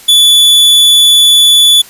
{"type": "tone", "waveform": "45% pulse", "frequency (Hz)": 3455, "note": "A7", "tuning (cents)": -32, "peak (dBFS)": -3, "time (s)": [0.08, 1.82], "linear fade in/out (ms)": 10, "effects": ["white hiss -35 dBFS RMS until 1.89 s", "resampled to 32000 Hz"]}